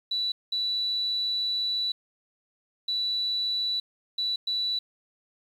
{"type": "tone bursts at uneven times", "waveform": "sine", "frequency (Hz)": 3953, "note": "B7", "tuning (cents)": 1, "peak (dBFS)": -25, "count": 5, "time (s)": [[0.11, 0.32], [0.52, 1.92], [2.88, 3.8], [4.18, 4.36], [4.47, 4.79]], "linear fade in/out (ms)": 5, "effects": ["9-bit"]}